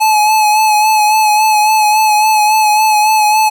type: tone with vibrato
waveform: square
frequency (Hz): 856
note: A5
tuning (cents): -48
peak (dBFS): -8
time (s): 0-3.5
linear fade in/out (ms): 20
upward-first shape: sine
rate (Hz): 3.6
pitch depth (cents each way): 31
effects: 8-bit